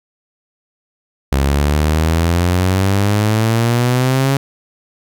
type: exponential sweep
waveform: sawtooth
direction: up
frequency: 67.3 to 138.59 Hz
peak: -8 dBFS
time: 1.32-4.37 s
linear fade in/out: 0 ms
effects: none